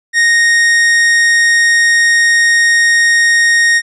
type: tone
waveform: 45% pulse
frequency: 1861 Hz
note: A#6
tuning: 3 cents flat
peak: -7 dBFS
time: 0.13-3.82 s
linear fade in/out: 50 ms
effects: resampled to 22050 Hz